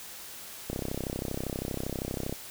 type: click train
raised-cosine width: 2 ms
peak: -19 dBFS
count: 54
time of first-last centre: 0.7-2.326 s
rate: 32.6 Hz
effects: white hiss -44 dBFS RMS until 2.5 s